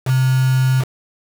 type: tone with quantisation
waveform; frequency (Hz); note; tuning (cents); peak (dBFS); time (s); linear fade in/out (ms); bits
sine; 130.1; C3; -9; -12; 0.05-0.85; 50; 4
effects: none